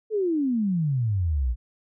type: exponential sweep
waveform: sine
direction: down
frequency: 449.7 to 55.3 Hz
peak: -21 dBFS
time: 0.1-1.56 s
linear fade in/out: 50 ms
effects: none